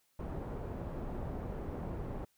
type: low-pass noise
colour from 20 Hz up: pink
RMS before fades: -40 dBFS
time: 0.19-2.25 s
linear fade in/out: 5 ms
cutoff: 710 Hz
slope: 12 dB/octave
effects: white hiss -74 dBFS RMS until 2.37 s